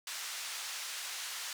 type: band-pass noise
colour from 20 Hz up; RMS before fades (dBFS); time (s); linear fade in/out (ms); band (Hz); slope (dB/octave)
white; -41; 0.07-1.53; 2; 1100 to 7100; 12
effects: none